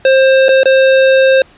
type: tone with dropouts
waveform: square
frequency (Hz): 530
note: C5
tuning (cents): +22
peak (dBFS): -6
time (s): 0.05-1.42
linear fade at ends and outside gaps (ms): 2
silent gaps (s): 0.484-0.49 / 0.633-0.656
effects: pink hiss -44 dBFS RMS until 1.57 s + resampled to 8000 Hz